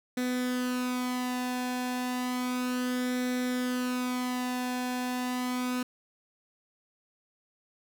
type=tone with flanger; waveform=sawtooth; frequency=250.2 Hz; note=B3; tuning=23 cents sharp; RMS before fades=-31 dBFS; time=0.17-5.83 s; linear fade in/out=5 ms; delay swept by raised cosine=0.52 to 1.18 ms; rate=0.32 Hz; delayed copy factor=+0.6; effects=none